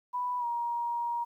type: tone with pitch glide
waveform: sine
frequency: 987.8 to 945.9 Hz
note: B5 to A#5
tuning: 0 to +25 cents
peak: -29 dBFS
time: 0.13-1.25 s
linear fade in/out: 20 ms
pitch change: -75 cents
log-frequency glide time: 0.39-0.45 s
effects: 11-bit